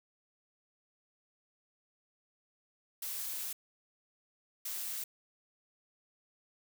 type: noise bursts at uneven times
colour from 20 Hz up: blue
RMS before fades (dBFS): -39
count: 2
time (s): 3.02-3.53 / 4.65-5.04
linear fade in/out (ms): 5
effects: none